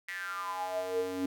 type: tone with high-pass filter sweep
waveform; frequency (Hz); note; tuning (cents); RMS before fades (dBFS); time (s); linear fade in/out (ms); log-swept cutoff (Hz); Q
square; 92.5; F#2; 0; -35; 0.08-1.26; 5; 2000 to 290; 9.4
effects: none